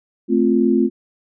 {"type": "chord", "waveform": "sine", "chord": "F major", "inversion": "first", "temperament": "equal", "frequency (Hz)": [220, 261.6, 349.2], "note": ["A3", "C4", "F4"], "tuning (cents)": [0, 0, 0], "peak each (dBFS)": [-17, -17, -17], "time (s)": [0.28, 0.9], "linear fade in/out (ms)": 50, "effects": []}